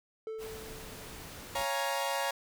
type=tone with exponential decay; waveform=triangle; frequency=440.9 Hz; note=A4; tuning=4 cents sharp; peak=-33 dBFS; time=0.27-1.65 s; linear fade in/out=1 ms; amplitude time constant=300 ms
type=noise; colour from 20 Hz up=pink; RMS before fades=-46 dBFS; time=0.38-1.66 s; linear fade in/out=50 ms
type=chord; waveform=sawtooth; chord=Bb minor seventh; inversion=first; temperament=equal with one note detuned; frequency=554.4 / 698.5 / 830.6 / 938.8 Hz; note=Db5 / F5 / Ab5 / Bb5; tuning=0 / 0 / 0 / +12 cents; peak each=-31 / -35 / -34 / -31 dBFS; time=1.55-2.31 s; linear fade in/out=5 ms
effects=none